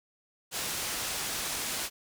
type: low-pass noise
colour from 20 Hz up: white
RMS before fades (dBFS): -34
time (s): 0.51-1.9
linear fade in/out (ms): 50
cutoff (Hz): 10000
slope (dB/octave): 12
effects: none